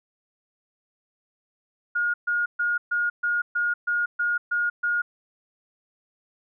sine tone bursts, 1430 Hz, F6, 41 cents sharp, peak -21 dBFS, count 10, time 1.95-5.02 s, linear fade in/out 10 ms, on 190 ms, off 130 ms, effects none

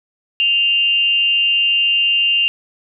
sine tone with frequency modulation, 2794 Hz, F7, in tune, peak -12 dBFS, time 0.4-2.48 s, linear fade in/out 0 ms, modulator 260 Hz, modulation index 0.33, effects none

